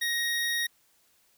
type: tone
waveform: 25% pulse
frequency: 1876 Hz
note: A#6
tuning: 11 cents sharp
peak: -23 dBFS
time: 0.01-0.67 s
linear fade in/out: 10 ms
effects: white hiss -66 dBFS RMS until 1.37 s